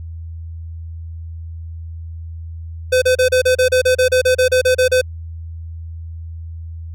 square tone bursts, 509 Hz, C5, 48 cents flat, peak -11 dBFS, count 16, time 2.92-5.015 s, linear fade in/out 10 ms, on 100 ms, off 33 ms, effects added 82 Hz sine -27 dBFS peak until 6.94 s + low-pass 12000 Hz 12 dB/octave

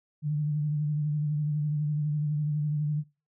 sine tone with vibrato, 149.5 Hz, D3, 31 cents sharp, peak -25 dBFS, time 0.22-3.04 s, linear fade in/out 50 ms, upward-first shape sine, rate 12 Hz, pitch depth 37 cents each way, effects noise-tail reverb RT60 0.3 s tail -21 dB re dry

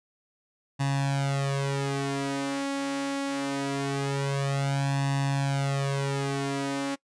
sawtooth tone with flanger, 138.59 Hz, C#3, in tune, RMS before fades -28 dBFS, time 0.79-6.96 s, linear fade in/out 20 ms, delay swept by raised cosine 1.1 to 3.7 ms, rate 0.23 Hz, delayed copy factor +1, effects noise-tail reverb RT60 0.1 s tail -22 dB re dry + resampled to 22050 Hz

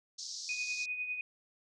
white band-pass noise, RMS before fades -43 dBFS, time 0.18-0.86 s, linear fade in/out 10 ms, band 4300 to 6300 Hz, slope 48 dB/octave
sine tone with tremolo, 2489 Hz, D#7, in tune, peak -32 dBFS, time 0.49-1.21 s, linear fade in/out 2 ms, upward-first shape triangle, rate 10 Hz, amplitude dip 60%
effects none

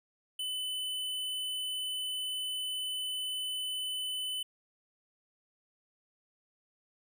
square tone, 3013 Hz, F#7, 31 cents sharp, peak -34 dBFS, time 0.39-4.43 s, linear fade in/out 5 ms, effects none

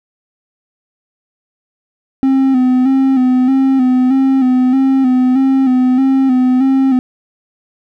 triangle tone with vibrato, 260.4 Hz, C4, 8 cents flat, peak -6 dBFS, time 2.23-6.99 s, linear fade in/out 0 ms, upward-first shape square, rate 1.6 Hz, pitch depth 44 cents each way, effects none

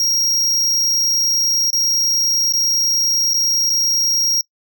square tone with dropouts, 5610 Hz, F8, 7 cents sharp, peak -15 dBFS, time 0-4.41 s, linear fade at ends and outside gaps 1 ms, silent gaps 1.704-1.73 / 2.524-2.536 / 3.335-3.342 / 3.696-3.701 s, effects noise-tail reverb RT60 0.1 s tail -23 dB re dry

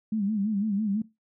sine tone with vibrato, 207.7 Hz, G#3, in tune, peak -24 dBFS, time 0.12-1.02 s, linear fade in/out 5 ms, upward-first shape sine, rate 6 Hz, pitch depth 110 cents each way, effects noise-tail reverb RT60 0.2 s tail -18 dB re dry

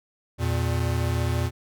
square tone pair together, 83.6 / 118.23 Hz, E2 / A#2, +25 / +25 cents, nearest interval tritone, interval 600 cents, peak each -26 dBFS, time 0.38-1.51 s, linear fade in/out 50 ms, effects none

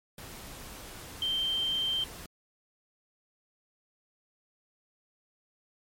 sine tone in noise, 3136 Hz, G7, in tune, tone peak -27 dBFS, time 1.22-2.04 s, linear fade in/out 2 ms, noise pink, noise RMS -45 dBFS, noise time 0.18-2.26 s, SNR +15 dB, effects MP3 64 kbps

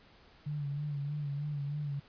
sine tone with vibrato, 145 Hz, D3, 22 cents flat, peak -33 dBFS, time 0.46-2 s, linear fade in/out 10 ms, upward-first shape sine, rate 3.2 Hz, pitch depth 51 cents each way, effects pink hiss -60 dBFS RMS until 2.08 s + resampled to 11025 Hz

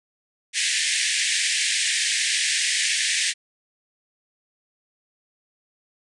pink band-pass noise, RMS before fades -23 dBFS, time 0.53-3.34 s, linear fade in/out 50 ms, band 1700 to 9600 Hz, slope 96 dB/octave, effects none

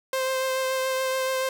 sawtooth tone with vibrato, 523.3 Hz, C5, in tune, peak -20 dBFS, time 0.13-1.49 s, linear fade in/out 2 ms, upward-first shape triangle, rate 7 Hz, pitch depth 16 cents each way, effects none

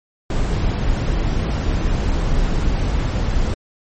brown noise, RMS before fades -18 dBFS, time 0.3-3.54 s, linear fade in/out 2 ms, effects MP3 32 kbps

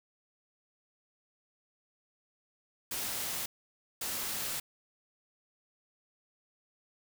white noise bursts at uneven times, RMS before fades -36 dBFS, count 2, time 2.91-3.46 / 4.01-4.6 s, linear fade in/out 5 ms, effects none

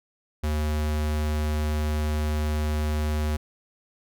square tone, 75.9 Hz, D#2, 42 cents flat, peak -24 dBFS, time 0.43-3.37 s, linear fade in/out 10 ms, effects none

